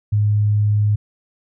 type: tone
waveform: sine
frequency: 104.6 Hz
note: G#2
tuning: 13 cents sharp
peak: -13 dBFS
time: 0.12-0.96 s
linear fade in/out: 10 ms
effects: none